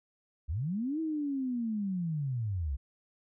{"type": "linear two-way sweep", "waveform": "sine", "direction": "up then down", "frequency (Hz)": [61.74, 325.4, 61.74], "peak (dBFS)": -30, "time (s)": [0.48, 2.77], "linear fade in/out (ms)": 20, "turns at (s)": 1, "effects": []}